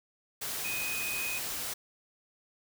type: tone in noise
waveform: sine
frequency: 2500 Hz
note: D#7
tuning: 8 cents sharp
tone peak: -34 dBFS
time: 0.64-1.39 s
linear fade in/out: 10 ms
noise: white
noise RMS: -36 dBFS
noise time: 0.41-1.74 s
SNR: -1 dB
effects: none

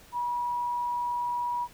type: tone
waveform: sine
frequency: 967 Hz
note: B5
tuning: 37 cents flat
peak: -27 dBFS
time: 0.12-1.68 s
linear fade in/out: 50 ms
effects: pink hiss -54 dBFS RMS until 1.73 s

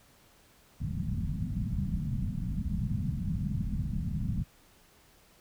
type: low-pass noise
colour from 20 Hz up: white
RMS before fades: -32 dBFS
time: 0.8-4.44 s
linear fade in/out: 20 ms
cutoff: 210 Hz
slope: 48 dB/octave
effects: pink hiss -61 dBFS RMS until 5.4 s

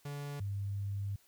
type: tone pair in turn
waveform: 45% pulse / sine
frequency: 143.6 / 99.87 Hz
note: D3 / G2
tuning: -39 / +33 cents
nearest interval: tritone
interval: 628 cents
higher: first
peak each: -39 / -34 dBFS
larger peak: second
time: 0.05-0.4 / 0.4-1.16 s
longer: second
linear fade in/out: 5 ms
effects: white hiss -67 dBFS RMS until 1.27 s

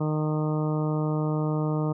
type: harmonic tone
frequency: 153.5 Hz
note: D#3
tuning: 23 cents flat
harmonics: 1 / 2 / 3 / 4 / 5 / 6 / 7 / 8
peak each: -25 / -30 / -33 / -36 / -41 / -40 / -42 / -40 dBFS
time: 0-1.93 s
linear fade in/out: 10 ms
effects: none

